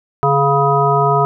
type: harmonic tone with a mistuned harmonic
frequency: 139.7 Hz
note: C#3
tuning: 14 cents sharp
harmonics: 1 / 3 / 5 / 7 / 9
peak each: -17 / -17 / -17 / -17 / -17 dBFS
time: 0.23-1.25 s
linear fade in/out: 0 ms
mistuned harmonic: 1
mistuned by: +30 cents
effects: none

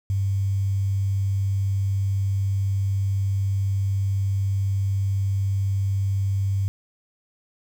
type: tone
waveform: sine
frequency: 98 Hz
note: G2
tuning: in tune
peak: -20 dBFS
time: 0.1-6.68 s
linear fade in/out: 0 ms
effects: 8-bit

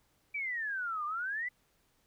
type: exponential two-way sweep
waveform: sine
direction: down then up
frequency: 2349 to 1174.7 to 2036 Hz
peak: -33 dBFS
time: 0.34-1.49 s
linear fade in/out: 10 ms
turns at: 1.05 s
effects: pink hiss -72 dBFS RMS until 2.06 s

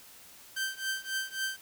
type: tone with tremolo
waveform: sawtooth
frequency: 1559 Hz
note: G6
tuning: 10 cents flat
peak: -25 dBFS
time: 0.56-1.57 s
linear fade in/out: 10 ms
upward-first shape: triangle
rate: 3.7 Hz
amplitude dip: 95%
effects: white hiss -53 dBFS RMS until 1.61 s

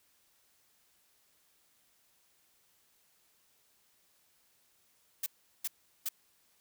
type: noise bursts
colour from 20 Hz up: blue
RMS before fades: -34 dBFS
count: 3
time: 5.23-6.089 s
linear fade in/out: 5 ms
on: 33 ms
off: 380 ms
effects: white hiss -70 dBFS RMS until 6.6 s

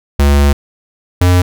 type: tone pair in turn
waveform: square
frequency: 71 / 89.66 Hz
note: C#2 / F2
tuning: +42 / +46 cents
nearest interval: major third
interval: 404 cents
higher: second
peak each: -7 dBFS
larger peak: neither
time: 0.19-0.53 / 1.21-1.42 s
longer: first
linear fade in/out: 5 ms
effects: none

